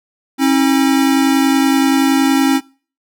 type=tone pair together; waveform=square; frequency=270.3 / 320.9 Hz; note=C#4 / E4; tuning=-44 / -46 cents; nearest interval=minor third; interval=298 cents; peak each=-12 / -17 dBFS; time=0.38-2.61 s; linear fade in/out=50 ms; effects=noise-tail reverb RT60 0.4 s tail -23 dB re dry